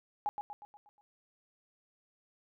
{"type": "tone with echo", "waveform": "sine", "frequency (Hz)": 830, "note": "G#5", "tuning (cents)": -1, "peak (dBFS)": -29, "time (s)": [0.26, 0.29], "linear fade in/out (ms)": 0, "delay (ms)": 120, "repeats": 6, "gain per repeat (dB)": -6, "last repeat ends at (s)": 1.01, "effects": []}